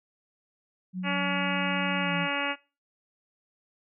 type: tone with pitch glide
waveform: sine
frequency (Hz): 183.7 to 172.39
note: F#3 to F3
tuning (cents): -12 to -22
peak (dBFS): -29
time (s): 0.93-2.28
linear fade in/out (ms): 50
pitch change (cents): -110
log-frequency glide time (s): 2.01-2.14
type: harmonic tone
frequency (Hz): 283.4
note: C#4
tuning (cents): +38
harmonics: 1 / 2 / 3 / 4 / 5 / 6 / 7 / 8 / 9 / 10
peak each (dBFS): -36 / -36 / -36 / -36 / -36 / -36 / -36 / -36 / -36 / -36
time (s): 1.03-2.56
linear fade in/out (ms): 50
effects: noise-tail reverb RT60 0.3 s tail -20 dB re dry